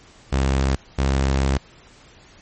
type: tone pair in turn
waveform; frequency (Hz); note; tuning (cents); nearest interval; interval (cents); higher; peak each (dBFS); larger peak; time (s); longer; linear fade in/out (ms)
sawtooth; 67 / 67.34; C2 / C#2; +42 / -50; unison; 8; second; -13; neither; 0.32-0.76 / 0.98-1.58; second; 10
effects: pink hiss -49 dBFS RMS until 2.41 s + MP3 32 kbps